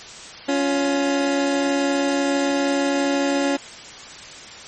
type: tone pair together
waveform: 25% pulse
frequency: 279.4 / 352 Hz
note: C#4 / F4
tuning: +14 / +14 cents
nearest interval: major third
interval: 400 cents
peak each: -15 / -23 dBFS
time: 0.48-3.57 s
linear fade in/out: 10 ms
effects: white hiss -38 dBFS RMS until 4.67 s + MP3 32 kbps